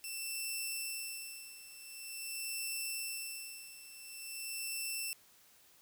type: tone with tremolo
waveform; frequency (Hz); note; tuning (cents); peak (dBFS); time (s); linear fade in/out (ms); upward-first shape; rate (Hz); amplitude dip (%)
10% pulse; 2678; E7; +27; -28; 0.04-5.13; 0; sine; 0.46; 80
effects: white hiss -64 dBFS RMS until 5.81 s